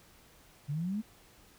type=exponential sweep; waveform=sine; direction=up; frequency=138 to 225.2 Hz; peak=-31 dBFS; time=0.68-1.02 s; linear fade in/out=20 ms; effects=pink hiss -60 dBFS RMS until 1.58 s